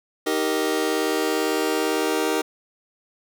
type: chord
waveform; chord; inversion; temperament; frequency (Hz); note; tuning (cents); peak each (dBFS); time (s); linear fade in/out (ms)
sawtooth; Eb major; none; just; 311.1 / 388.9 / 466.7; Eb4 / G4 / Bb4; 0 / -14 / +2; -21 / -21 / -21; 0.26-2.42; 10
effects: none